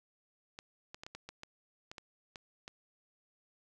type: clicks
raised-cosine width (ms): 0.2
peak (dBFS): -28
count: 11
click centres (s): 0.589 / 0.945 / 1.035 / 1.065 / 1.15 / 1.29 / 1.434 / 1.915 / 1.982 / 2.358 / 2.679
effects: none